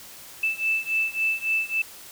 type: beating tone pair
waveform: sine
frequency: 2637 / 2640.6 Hz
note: E7 / E7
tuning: 0 / +2 cents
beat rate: 3.6 Hz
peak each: -25 / -26 dBFS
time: 0.43-1.82 s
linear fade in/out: 5 ms
effects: white hiss -44 dBFS RMS until 2.11 s